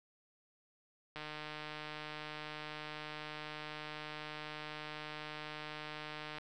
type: click train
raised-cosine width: 0.3 ms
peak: -28 dBFS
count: 795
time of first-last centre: 1.16-6.384 s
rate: 152 Hz
effects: none